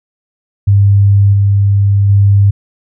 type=tone with level steps; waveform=sine; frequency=100 Hz; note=G2; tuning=35 cents sharp; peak=-4 / -6 / -4 dBFS; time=0.67-2.51 s; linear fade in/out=10 ms; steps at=1.33 / 2.09 s; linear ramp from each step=5 ms; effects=none